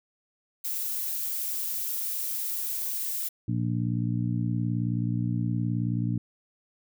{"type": "noise", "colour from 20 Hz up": "violet", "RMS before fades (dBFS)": -31, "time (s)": [0.64, 3.29], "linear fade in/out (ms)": 10}
{"type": "harmonic tone", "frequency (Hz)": 59, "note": "A#1", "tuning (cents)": 22, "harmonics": [2, 3, 4, 5], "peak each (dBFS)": [-27, -31, -33, -35], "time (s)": [3.48, 6.18], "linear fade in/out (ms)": 5}
{"effects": []}